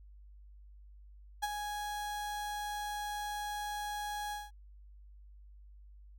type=tone with ADSR envelope; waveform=35% pulse; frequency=830.6 Hz; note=G#5; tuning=in tune; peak=-28 dBFS; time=1.42-4.51 s; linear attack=17 ms; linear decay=31 ms; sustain=-7 dB; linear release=190 ms; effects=added 50 Hz sine -52 dBFS peak until 6.18 s